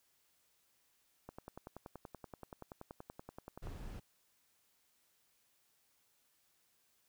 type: click train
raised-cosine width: 1 ms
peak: -33 dBFS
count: 26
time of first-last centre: 1.29-3.671 s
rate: 10.5 Hz
type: noise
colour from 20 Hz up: brown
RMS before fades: -46 dBFS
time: 3.62-4 s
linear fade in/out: 10 ms
effects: white hiss -75 dBFS RMS until 7.08 s